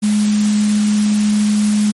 sine tone in noise, 209.7 Hz, G#3, 17 cents sharp, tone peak -11 dBFS, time 0.02-1.92 s, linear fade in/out 20 ms, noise white, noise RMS -26 dBFS, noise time 0.02-1.92 s, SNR +12 dB, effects MP3 48 kbps

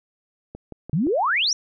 click train, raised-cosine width 2 ms, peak -22 dBFS, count 4, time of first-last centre 0.55-1.069 s, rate 5.78 Hz
sine exponential sweep, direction up, 133.7 to 6000 Hz, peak -18 dBFS, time 0.93-1.53 s, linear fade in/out 2 ms
effects none

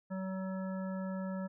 harmonic tone, 189.1 Hz, F#3, 38 cents sharp, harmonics 1 / 3 / 5 / 7 / 9, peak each -36 / -43 / -50 / -51 / -54 dBFS, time 0.1-1.48 s, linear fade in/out 20 ms, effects none

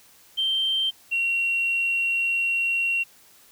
sine tone pair in turn, 3136 / 2741 Hz, G7 / F7, 0 / -33 cents, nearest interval major second, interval 233 cents, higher first, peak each -20 dBFS, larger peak neither, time 0.37-0.91 / 1.11-3.04 s, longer second, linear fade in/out 20 ms, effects tanh soft clip ceiling -16 dBFS + white hiss -54 dBFS RMS until 3.51 s

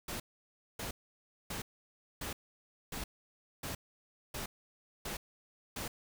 pink noise bursts, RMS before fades -40 dBFS, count 9, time 0.08-5.88 s, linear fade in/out 5 ms, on 120 ms, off 590 ms, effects none

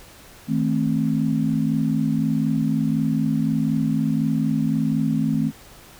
sine chord, A diminished, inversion second, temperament just, 158.4 / 220 / 264 Hz, Eb3 / A3 / C4, +31 / 0 / +16 cents, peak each -23 / -22 / -23 dBFS, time 0.47-5.52 s, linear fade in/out 50 ms, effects pink hiss -46 dBFS RMS until 5.99 s

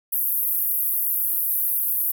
pink band-pass noise, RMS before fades -23 dBFS, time 0.12-2.12 s, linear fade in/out 10 ms, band 12000 to 16000 Hz, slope 48 dB/octave, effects none

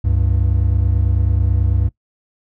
triangle tone pair together, 68.84 / 98 Hz, C#2 / G2, -11 / 0 cents, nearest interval tritone, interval 611 cents, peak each -14 dBFS, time 0.04-1.89 s, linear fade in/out 10 ms, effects noise-tail reverb RT60 0.1 s tail -20 dB re dry

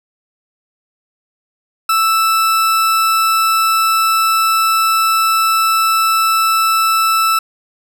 40% pulse tone, 1320 Hz, E6, 2 cents sharp, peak -10 dBFS, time 1.89-7.39 s, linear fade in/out 5 ms, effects none

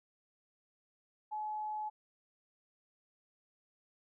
sine tone, 853 Hz, G#5, 46 cents sharp, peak -36 dBFS, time 1.31-1.9 s, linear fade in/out 20 ms, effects none

